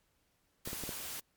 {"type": "noise", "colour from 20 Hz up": "white", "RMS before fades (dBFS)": -42, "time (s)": [0.65, 1.2], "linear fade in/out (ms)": 5}
{"type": "clicks", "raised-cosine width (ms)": 2, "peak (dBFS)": -28, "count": 4, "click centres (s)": [0.675, 0.731, 0.837, 0.892]}
{"effects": ["pink hiss -75 dBFS RMS until 1.36 s", "MP3 96 kbps"]}